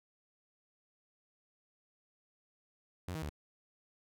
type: tone with pitch steps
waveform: sawtooth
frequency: 90 / 158.4 / 74.4 Hz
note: F#2 / D#3 / D2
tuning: -47 / +31 / +23 cents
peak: -34 dBFS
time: 3.08-3.293 s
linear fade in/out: 0 ms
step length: 71 ms
effects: none